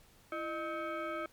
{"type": "tone with frequency modulation", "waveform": "sine", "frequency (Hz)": 334.2, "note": "E4", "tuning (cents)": 24, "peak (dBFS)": -35, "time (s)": [0.32, 1.26], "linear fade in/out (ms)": 2, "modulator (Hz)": 949, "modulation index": 1.6, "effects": ["pink hiss -63 dBFS RMS until 1.32 s", "MP3 96 kbps"]}